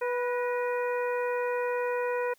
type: harmonic tone with a mistuned harmonic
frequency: 490.6 Hz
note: B4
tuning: 12 cents flat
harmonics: 1 / 2 / 3 / 4 / 5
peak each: -28 / -34 / -38 / -40 / -42 dBFS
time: 0.01-2.34 s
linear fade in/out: 10 ms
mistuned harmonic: 4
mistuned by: -57 cents
effects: white hiss -64 dBFS RMS until 2.38 s